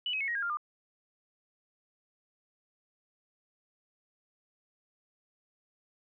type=tone with pitch steps; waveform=sine; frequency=2961 / 2548 / 2193 / 1887 / 1623.8 / 1397.4 / 1202.5 Hz; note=F#7 / D#7 / C#7 / A#6 / G#6 / F6 / D6; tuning=+1 / +41 / -19 / +21 / -39 / +1 / +41 cents; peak=-30 dBFS; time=0.06-0.571 s; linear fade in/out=2 ms; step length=73 ms; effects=none